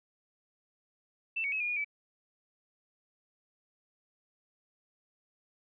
sine tone with pitch steps, 2664 / 2241 / 2569 / 2428 / 2445 / 2303 Hz, E7 / C#7 / E7 / D#7 / D#7 / D7, +18 / +18 / -45 / -43 / -31 / -34 cents, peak -30 dBFS, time 1.36-1.846 s, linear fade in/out 10 ms, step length 81 ms, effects none

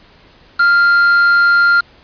triangle tone with quantisation, 1396.9 Hz, F6, in tune, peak -6 dBFS, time 0.59-1.81 s, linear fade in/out 10 ms, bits 3, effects pink hiss -46 dBFS RMS until 2.03 s + resampled to 11025 Hz

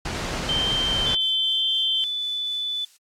pink noise, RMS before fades -28 dBFS, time 0.05-1.15 s, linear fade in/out 5 ms
sine tone with vibrato, 3117 Hz, G7, 11 cents flat, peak -21 dBFS, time 0.49-2.04 s, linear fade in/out 0 ms, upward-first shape sine, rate 0.99 Hz, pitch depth 11 cents each way
sine tone, 3487 Hz, A7, 16 cents flat, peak -24 dBFS, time 1.06-2.85 s, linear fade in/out 5 ms
violet noise with tremolo, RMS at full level -37 dBFS, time 1.2-2.97 s, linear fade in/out 5 ms, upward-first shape triangle, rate 3.9 Hz, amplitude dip 50%
effects low-pass 6000 Hz 12 dB/octave + AAC 64 kbps

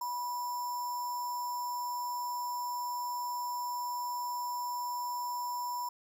sine tone with sample-and-hold, 979 Hz, B5, 15 cents flat, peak -33 dBFS, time 0.01-5.89 s, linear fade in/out 5 ms, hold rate 6300 Hz, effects none

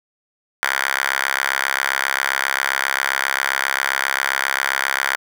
5% pulse tone with high-pass filter, 67.5 Hz, C#2, 45 cents flat, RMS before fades -21 dBFS, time 0.63-5.16 s, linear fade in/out 0 ms, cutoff 1400 Hz, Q 8.9, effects none

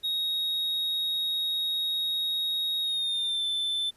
triangle tone with pitch glide, 3765 to 3533 Hz, A#7 to A7, +16 to +6 cents, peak -25 dBFS, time 0.03-3.91 s, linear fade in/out 20 ms, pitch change -110 cents, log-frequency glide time 2.82-3.45 s, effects pink hiss -62 dBFS RMS until 3.96 s + resampled to 32000 Hz

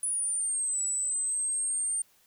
sine linear two-way sweep, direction down then up, 9930 to 7850 to 8830 Hz, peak -27 dBFS, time 0.03-2.02 s, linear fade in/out 2 ms, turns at 0.82 s, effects white hiss -64 dBFS RMS until 2.26 s

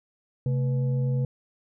sine tone with frequency modulation, 133 Hz, C3, 29 cents sharp, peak -22 dBFS, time 0.46-1.25 s, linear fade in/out 2 ms, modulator 358 Hz, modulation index 0.4, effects none

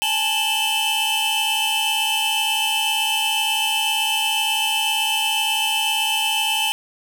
45% pulse tone cluster, 822 / 880 / 2632 / 2929 / 3082 Hz, G#5 / A5 / E7 / F#7 / G7, -18 / 0 / -3 / -18 / -30 cents, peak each -29 / -27 / -24 / -27 / -22 dBFS, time 0.02-6.72 s, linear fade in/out 0 ms, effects none

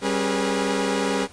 sawtooth tone cluster, 195.6 / 272.5 / 413.4 / 483.6 Hz, G3 / C#4 / G#4 / B4, -4 / -29 / -8 / -36 cents, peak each -23 dBFS, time 0.01-1.28 s, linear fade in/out 50 ms, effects pink hiss -47 dBFS RMS until 1.32 s + resampled to 22050 Hz

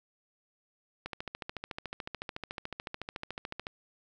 click train, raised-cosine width 0.3 ms, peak -21 dBFS, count 37, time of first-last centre 1.06-3.669 s, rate 13.8 Hz, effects none

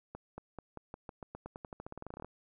accelerating click train, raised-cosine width 1 ms, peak -29 dBFS, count 24, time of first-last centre 0.15-2.246 s, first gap 230 ms, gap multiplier 0.9, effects none

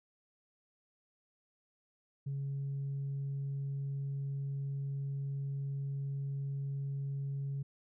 sine tone, 138.59 Hz, C#3, in tune, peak -33 dBFS, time 2.26-7.63 s, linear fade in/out 10 ms, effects tanh soft clip ceiling -32 dBFS

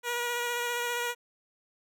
10% pulse tone with vibrato, 480.2 Hz, B4, 49 cents flat, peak -21 dBFS, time 0.03-1.15 s, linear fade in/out 50 ms, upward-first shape sine, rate 15 Hz, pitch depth 16 cents each way, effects none

